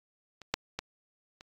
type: clicks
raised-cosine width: 0.2 ms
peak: -29 / -9 / -16 / -30 dBFS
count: 4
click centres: 0.417 / 0.54 / 0.79 / 1.409 s
effects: AAC 64 kbps